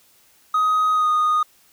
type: tone with pitch glide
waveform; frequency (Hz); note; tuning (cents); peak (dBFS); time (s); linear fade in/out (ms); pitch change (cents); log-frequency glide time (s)
triangle; 1256 to 1235.1; D#6 to D#6; +16 to -13; -13; 0.54-1.43; 5; -29; 0.93-1.08
effects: tanh soft clip ceiling -10 dBFS + white hiss -56 dBFS RMS until 1.72 s